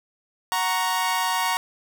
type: chord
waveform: sawtooth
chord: F# major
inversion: none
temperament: equal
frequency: 740 / 932.3 / 1108.7 Hz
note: F#5 / A#5 / C#6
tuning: 0 / 0 / 0 cents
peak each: -25 / -20 / -24 dBFS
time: 0.52-1.57 s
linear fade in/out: 0 ms
effects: none